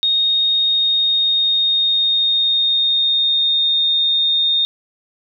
sine tone with pitch glide, 3716 to 3671 Hz, A#7 to A#7, -6 to -27 cents, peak -13 dBFS, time 0.03-4.65 s, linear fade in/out 0 ms, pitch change -21 cents, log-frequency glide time 0.6-3.84 s, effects none

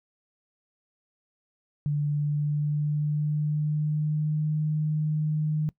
sine tone with pitch glide, 146.83 to 153.24 Hz, D3 to D#3, 0 to -26 cents, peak -23 dBFS, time 1.86-5.69 s, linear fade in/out 0 ms, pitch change +74 cents, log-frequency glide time 2.07-4.55 s, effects noise-tail reverb RT60 0.1 s tail -22 dB re dry

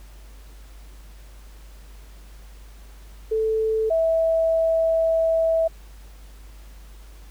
sine tone pair in turn, 440 / 652.9 Hz, A4 / E5, 0 / -17 cents, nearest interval perfect fifth, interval 683 cents, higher second, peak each -19 / -17 dBFS, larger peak second, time 3.31-3.9 / 3.9-5.68 s, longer second, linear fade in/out 10 ms, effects added 50 Hz sine -41 dBFS peak until 7.3 s + pink hiss -53 dBFS RMS until 7.3 s

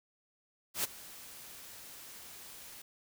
white noise with ADSR envelope, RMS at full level -31 dBFS, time 0.74-2.82 s, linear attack 100 ms, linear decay 17 ms, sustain -19 dB, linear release 5 ms, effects none

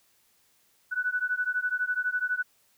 sine beating tone pair, 1480 / 1492 Hz, F#6 / F#6, 0 / +14 cents, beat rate 12 Hz, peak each -29 dBFS, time 0.91-2.43 s, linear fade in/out 20 ms, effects white hiss -66 dBFS RMS until 2.77 s

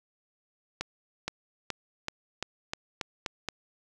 accelerating click train, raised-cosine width 0.2 ms, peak -14 dBFS, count 9, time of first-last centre 0.81-3.487 s, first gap 470 ms, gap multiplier 0.9, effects none

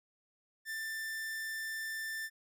45% pulse tone, 1778 Hz, A6, 18 cents sharp, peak -37 dBFS, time 0.65-2.3 s, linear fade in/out 50 ms, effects none

